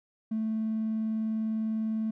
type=tone with vibrato; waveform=triangle; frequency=220 Hz; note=A3; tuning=in tune; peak=-24 dBFS; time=0.31-2.11 s; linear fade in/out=10 ms; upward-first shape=sine; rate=20 Hz; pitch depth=14 cents each way; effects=tanh soft clip ceiling -24 dBFS